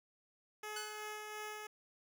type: tone with tremolo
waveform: 10% pulse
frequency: 424.7 Hz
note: G#4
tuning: 39 cents sharp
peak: -34 dBFS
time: 0.63-1.67 s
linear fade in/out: 5 ms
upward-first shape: sine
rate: 2.8 Hz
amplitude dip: 30%
type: tone with exponential decay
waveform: 10% pulse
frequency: 1500 Hz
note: F#6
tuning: 23 cents sharp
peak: -32 dBFS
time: 0.76-1.27 s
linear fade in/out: 5 ms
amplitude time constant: 110 ms
effects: none